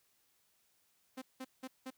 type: tone bursts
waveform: sawtooth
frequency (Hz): 260.1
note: C4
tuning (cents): -10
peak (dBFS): -38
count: 4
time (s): 1.17-1.906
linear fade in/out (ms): 10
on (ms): 49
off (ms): 180
effects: white hiss -74 dBFS RMS until 1.97 s

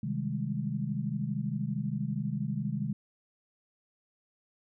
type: chord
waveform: sine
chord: Ab major seventh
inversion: first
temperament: equal with one note detuned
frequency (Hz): 130.81 / 155.56 / 196 / 208.5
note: C3 / Eb3 / G3 / Ab3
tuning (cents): 0 / 0 / 0 / +7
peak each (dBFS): -35 / -35 / -37 / -35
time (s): 0.03-2.93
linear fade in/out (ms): 5
effects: none

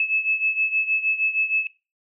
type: beating tone pair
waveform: sine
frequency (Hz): 2600 / 2606.4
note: E7 / E7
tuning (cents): -24 / -20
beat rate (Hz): 6.4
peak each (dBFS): -21 / -25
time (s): 0-1.67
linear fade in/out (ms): 2
effects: noise-tail reverb RT60 0.3 s tail -20 dB re dry

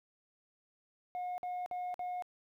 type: tone bursts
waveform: sine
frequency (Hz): 721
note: F#5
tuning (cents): -45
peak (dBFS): -33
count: 4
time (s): 1.15-2.223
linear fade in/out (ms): 0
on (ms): 230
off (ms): 51
effects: tanh soft clip ceiling -35 dBFS + 12-bit

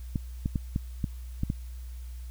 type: clicks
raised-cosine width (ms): 5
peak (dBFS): -15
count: 7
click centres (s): 0.158 / 0.459 / 0.558 / 0.761 / 1.042 / 1.434 / 1.501
effects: added 61 Hz sine -37 dBFS peak until 2.3 s + white hiss -58 dBFS RMS until 2.3 s

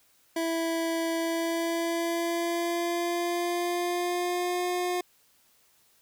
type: tone with pitch glide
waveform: 25% pulse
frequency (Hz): 330 to 357.8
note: E4 to F4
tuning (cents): +2 to +42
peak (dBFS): -23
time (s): 0.36-5.01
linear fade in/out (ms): 5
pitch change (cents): +140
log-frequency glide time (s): 1.14-4.66
effects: white hiss -64 dBFS RMS until 6.01 s

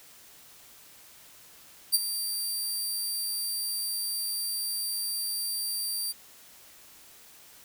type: tone with ADSR envelope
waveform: 15% pulse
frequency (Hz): 4699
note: D8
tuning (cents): 0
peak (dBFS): -11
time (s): 1.92-6.13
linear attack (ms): 26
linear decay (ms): 29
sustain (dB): -12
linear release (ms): 24
effects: white hiss -53 dBFS RMS until 7.64 s

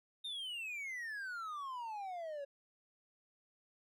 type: exponential sweep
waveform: triangle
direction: down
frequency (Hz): 3706 to 550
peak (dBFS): -39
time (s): 0.24-2.45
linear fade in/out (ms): 10
effects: none

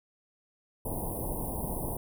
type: band-stop noise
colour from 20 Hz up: pink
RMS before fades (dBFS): -34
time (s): 0.85-1.97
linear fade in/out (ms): 5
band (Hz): 1000 to 9200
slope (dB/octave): 96
effects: none

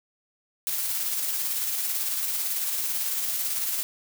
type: noise with tremolo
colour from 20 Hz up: blue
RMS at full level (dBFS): -27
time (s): 0.67-3.83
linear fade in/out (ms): 0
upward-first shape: square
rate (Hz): 18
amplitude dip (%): 25
effects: none

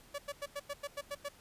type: tone bursts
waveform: sawtooth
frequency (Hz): 572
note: D5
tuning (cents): -46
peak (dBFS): -33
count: 9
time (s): 0.14-1.289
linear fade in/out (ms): 10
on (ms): 45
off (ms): 93
effects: pink hiss -60 dBFS RMS until 1.4 s + resampled to 32000 Hz

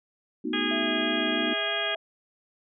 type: chord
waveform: sine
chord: B dominant seventh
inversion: third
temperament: equal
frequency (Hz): 220 / 246.9 / 311.1 / 370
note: A3 / B3 / D#4 / F#4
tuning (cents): 0 / 0 / 0 / 0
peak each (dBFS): -36 / -32 / -31 / -35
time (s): 0.44-1.54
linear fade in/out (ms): 10
type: harmonic tone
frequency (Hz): 410.5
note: G#4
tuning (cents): -20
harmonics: 1 / 2 / 3 / 4 / 5 / 6 / 7 / 8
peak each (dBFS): -38 / -41 / -37 / -32 / -37 / -35 / -38 / -30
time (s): 0.53-1.95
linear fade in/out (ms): 5
type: tone with vibrato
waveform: sine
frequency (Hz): 659.3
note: E5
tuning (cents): 0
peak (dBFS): -33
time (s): 0.71-1.96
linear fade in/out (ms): 2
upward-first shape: square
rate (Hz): 3.1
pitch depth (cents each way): 14
effects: none

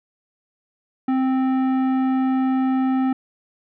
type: tone with tanh clipping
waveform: sine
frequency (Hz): 261.7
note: C4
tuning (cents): 0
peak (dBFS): -19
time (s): 1.08-3.13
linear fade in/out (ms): 5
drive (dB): 13
effects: none

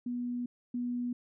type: tone pair in turn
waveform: sine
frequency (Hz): 243.9 / 243.9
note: B3 / B3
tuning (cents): -21 / -21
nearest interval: unison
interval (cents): 0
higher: neither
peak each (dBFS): -32 / -31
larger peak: second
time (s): 0.06-0.46 / 0.74-1.13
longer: first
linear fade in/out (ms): 5
effects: none

